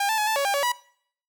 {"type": "tone with pitch steps", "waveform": "sawtooth", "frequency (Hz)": [803, 880, 847, 879, 561, 800, 565, 975], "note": ["G5", "A5", "G#5", "A5", "C#5", "G5", "C#5", "B5"], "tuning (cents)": [41, 0, 34, -2, 21, 35, 33, -23], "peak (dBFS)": -18, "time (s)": [0, 0.72], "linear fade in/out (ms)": 5, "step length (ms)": 90, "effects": ["noise-tail reverb RT60 0.6 s tail -21 dB re dry"]}